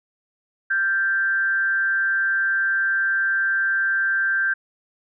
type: tone with frequency modulation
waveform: sine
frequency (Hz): 1570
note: G6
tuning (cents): +2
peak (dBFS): -18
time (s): 0.7-4.54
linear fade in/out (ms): 10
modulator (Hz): 180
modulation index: 0.38
effects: none